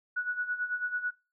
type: tone with tremolo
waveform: sine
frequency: 1470 Hz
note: F#6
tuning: 12 cents flat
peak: -27 dBFS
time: 0.16-1.11 s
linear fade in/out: 10 ms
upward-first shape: sine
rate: 9.1 Hz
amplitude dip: 70%
effects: noise-tail reverb RT60 0.3 s tail -22 dB re dry